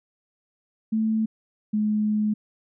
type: tone pair in turn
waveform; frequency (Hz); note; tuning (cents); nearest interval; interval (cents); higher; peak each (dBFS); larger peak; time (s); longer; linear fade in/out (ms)
sine; 220 / 212.3; A3 / G#3; 0 / +38; minor second; 62; first; -20; neither; 0.92-1.26 / 1.73-2.34; second; 10
effects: none